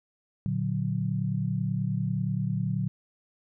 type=chord; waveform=sine; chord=Bb augmented; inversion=none; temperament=equal; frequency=116.54 / 146.83 / 185 Hz; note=Bb2 / D3 / F#3; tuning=0 / 0 / 0 cents; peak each=-30 dBFS; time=0.46-2.88 s; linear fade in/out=0 ms; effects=none